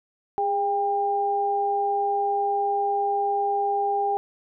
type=tone pair together; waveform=sine; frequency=408.6 / 798.5 Hz; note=G#4 / G5; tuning=-28 / +32 cents; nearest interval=octave; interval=1160 cents; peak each=-27 / -22 dBFS; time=0.38-4.17 s; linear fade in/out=0 ms; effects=none